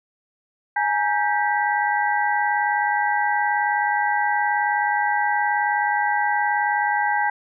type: tone cluster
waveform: sine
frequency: 834 / 933 / 1577 / 1950 Hz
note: G#5 / A#5 / G6 / B6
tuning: +7 / +1 / +10 / -23 cents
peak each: -21 / -27 / -24 / -27 dBFS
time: 0.76-7.3 s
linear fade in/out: 5 ms
effects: none